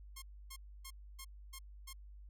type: tone bursts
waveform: 5% pulse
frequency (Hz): 1071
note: C6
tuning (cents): +40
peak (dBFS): -36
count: 6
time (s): 0.16-1.932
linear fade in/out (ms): 10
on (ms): 62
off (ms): 280
effects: added 50 Hz sine -51 dBFS peak until 2.29 s